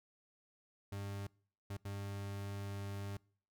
40% pulse tone bursts at uneven times, 99.8 Hz, G2, 32 cents sharp, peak -40 dBFS, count 3, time 0.92-1.27 / 1.7-1.77 / 1.85-3.17 s, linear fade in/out 5 ms, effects noise-tail reverb RT60 0.5 s tail -25 dB re dry

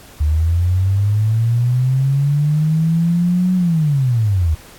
sine linear two-way sweep, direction up then down, 73.42 to 185 to 74.6 Hz, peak -12 dBFS, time 0.2-4.55 s, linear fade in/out 10 ms, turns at 3.55 s, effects pink hiss -42 dBFS RMS until 4.78 s + AAC 64 kbps

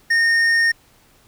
sine tone with hard clipping, 1838 Hz, A#6, 25 cents flat, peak -15 dBFS, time 0.1-0.72 s, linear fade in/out 10 ms, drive 7 dB, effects pink hiss -54 dBFS RMS until 1.27 s

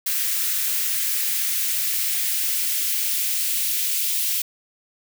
blue noise with high-pass filter sweep, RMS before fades -23 dBFS, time 0.06-4.42 s, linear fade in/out 5 ms, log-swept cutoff 1600 to 2600 Hz, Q 1.4, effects none

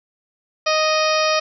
harmonic tone, 622.3 Hz, D#5, in tune, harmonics 1 / 2 / 3 / 4 / 5 / 6 / 7 / 8 / 9, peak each -19 / -21 / -28 / -24 / -31 / -31 / -30 / -27 / -28 dBFS, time 0.66-1.4 s, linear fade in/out 10 ms, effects none

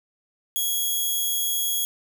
5% pulse tone, 3322 Hz, G#7, in tune, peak -14 dBFS, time 0.56-1.85 s, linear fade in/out 0 ms, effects none

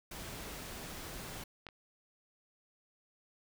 pink noise, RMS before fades -45 dBFS, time 0.11-1.44 s, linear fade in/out 5 ms
clicks, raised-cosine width 0.3 ms, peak -28 / -34 dBFS, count 2, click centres 1.667 / 1.688 s
effects none

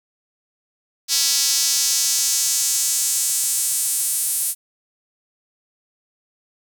square tone with high-pass filter sweep, 151.2 Hz, D#3, 49 cents flat, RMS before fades -20 dBFS, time 1.08-4.55 s, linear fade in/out 50 ms, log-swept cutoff 5100 to 9700 Hz, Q 2, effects none

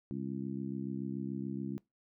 harmonic tone, 67 Hz, C2, 42 cents sharp, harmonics 2 / 3 / 4 / 5, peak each -42 / -39 / -41 / -44 dBFS, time 0.11-1.78 s, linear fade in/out 0 ms, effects noise-tail reverb RT60 0.2 s tail -23 dB re dry

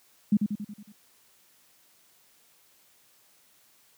sine tone with echo, 207.7 Hz, G#3, in tune, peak -17 dBFS, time 0.32-0.37 s, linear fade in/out 5 ms, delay 92 ms, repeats 6, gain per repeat -5 dB, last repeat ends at 0.922 s, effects white hiss -62 dBFS RMS until 3.97 s + high-pass 80 Hz 12 dB/octave

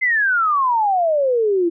sine exponential sweep, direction down, 2093 to 329.6 Hz, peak -14 dBFS, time 0.01-1.7 s, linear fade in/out 20 ms, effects none

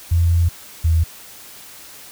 sine tone pair in turn, 85 / 81.44 Hz, F2 / E2, -46 / -20 cents, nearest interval minor second, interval 74 cents, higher first, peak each -12 dBFS, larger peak neither, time 0.11-0.49 / 0.84-1.04 s, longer first, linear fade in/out 10 ms, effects white hiss -40 dBFS RMS until 2.11 s

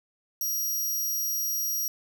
10% pulse tone, 5720 Hz, F8, 41 cents sharp, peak -21 dBFS, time 0.41-1.88 s, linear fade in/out 2 ms, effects 9-bit

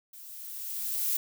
violet noise with level ramp, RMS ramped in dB -48 to -27 dBFS, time 0.13-1.17 s, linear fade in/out 5 ms, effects none

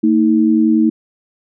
sine tone pair together, 226.4 / 317.1 Hz, A3 / D#4, +50 / +33 cents, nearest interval tritone, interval 583 cents, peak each -12 dBFS, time 0.03-0.9 s, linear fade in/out 10 ms, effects none

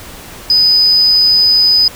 sine tone, 4994 Hz, D#8, 6 cents sharp, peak -5 dBFS, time 0.5-1.88 s, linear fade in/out 2 ms, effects tanh soft clip ceiling -2 dBFS + pink hiss -32 dBFS RMS until 1.95 s

